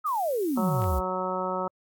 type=exponential sweep; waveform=sine; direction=down; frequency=1318.5 to 60.2 Hz; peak=-24 dBFS; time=0.04-1.01 s; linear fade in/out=20 ms
type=noise; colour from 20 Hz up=violet; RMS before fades=-43 dBFS; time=0.06-0.99 s; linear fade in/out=5 ms
type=harmonic tone; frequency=185 Hz; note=F#3; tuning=in tune; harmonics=1 / 2 / 3 / 4 / 5 / 6 / 7; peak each=-36 / -35 / -32 / -37 / -33 / -38 / -33 dBFS; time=0.57-1.68 s; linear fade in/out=5 ms
type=clicks; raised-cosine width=0.3 ms; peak=-28 dBFS; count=2; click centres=0.82 / 0.841 s
effects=AAC 64 kbps